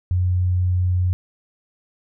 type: tone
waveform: sine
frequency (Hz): 90.5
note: F#2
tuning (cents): -38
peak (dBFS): -16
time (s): 0.11-1.13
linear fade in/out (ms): 0
effects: none